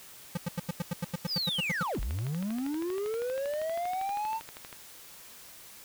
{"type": "tone bursts", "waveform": "square", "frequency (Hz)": 173, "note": "F3", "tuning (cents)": -16, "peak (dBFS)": -29, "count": 14, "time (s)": [0.35, 1.83], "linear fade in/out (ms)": 5, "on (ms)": 24, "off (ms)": 88}
{"type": "linear two-way sweep", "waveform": "triangle", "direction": "down then up", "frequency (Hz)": [5274, 36.1, 911], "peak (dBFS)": -28, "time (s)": [1.27, 4.41], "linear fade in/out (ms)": 50, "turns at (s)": 2}
{"type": "click train", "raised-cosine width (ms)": 0.3, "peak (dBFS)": -27, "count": 36, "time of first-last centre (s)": [1.95, 4.728], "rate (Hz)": 12.6}
{"effects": ["white hiss -50 dBFS RMS until 5.84 s"]}